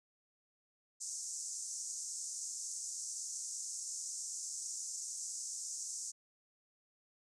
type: band-pass noise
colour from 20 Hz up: pink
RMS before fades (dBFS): -43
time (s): 1-6.12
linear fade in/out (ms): 20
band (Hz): 5900 to 8400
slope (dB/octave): 48
effects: none